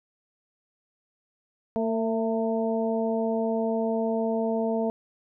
harmonic tone with a mistuned harmonic, 226 Hz, A3, 47 cents sharp, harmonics 1 / 2 / 3 / 4, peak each -27 / -28 / -29 / -37 dBFS, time 1.76-4.9 s, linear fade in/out 0 ms, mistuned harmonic 3, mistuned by -29 cents, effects none

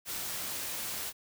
white noise, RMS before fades -37 dBFS, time 0.05-1.13 s, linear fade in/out 50 ms, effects none

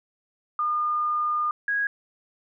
sine tone pair in turn, 1214 / 1649.7 Hz, D#6 / G#6, -43 / -12 cents, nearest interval perfect fourth, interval 531 cents, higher second, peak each -22 dBFS, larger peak neither, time 0.59-1.51 / 1.68-1.87 s, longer first, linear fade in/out 2 ms, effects none

